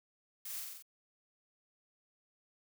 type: noise with echo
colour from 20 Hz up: blue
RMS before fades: -44 dBFS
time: 0.45-0.6 s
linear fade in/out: 5 ms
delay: 45 ms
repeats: 5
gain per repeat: -2 dB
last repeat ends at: 0.825 s
effects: none